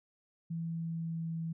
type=tone with pitch glide; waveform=sine; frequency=165.7 to 163.89 Hz; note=E3 to E3; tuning=+9 to -10 cents; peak=-34 dBFS; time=0.5-1.53 s; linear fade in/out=10 ms; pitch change=-19 cents; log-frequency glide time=0.62-1.39 s; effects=none